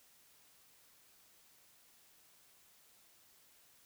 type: silence
effects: white hiss -66 dBFS RMS until 3.85 s